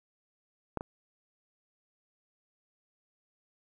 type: clicks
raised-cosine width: 1 ms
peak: -18 / -23 dBFS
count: 2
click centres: 0.773 / 0.809 s
effects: 10-bit